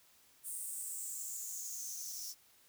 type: noise with high-pass filter sweep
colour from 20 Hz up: blue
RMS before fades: -43 dBFS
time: 0.43-2.35 s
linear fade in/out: 50 ms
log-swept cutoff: 9100 to 5500 Hz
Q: 6.6
effects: white hiss -66 dBFS RMS until 2.68 s